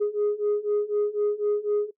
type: beating tone pair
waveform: sine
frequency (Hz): 413.4 / 417.4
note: G#4 / G#4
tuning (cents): -8 / +9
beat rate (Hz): 4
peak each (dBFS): -25 / -23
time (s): 0-1.91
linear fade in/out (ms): 20
effects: noise-tail reverb RT60 0.1 s tail -21 dB re dry + tanh soft clip ceiling -18 dBFS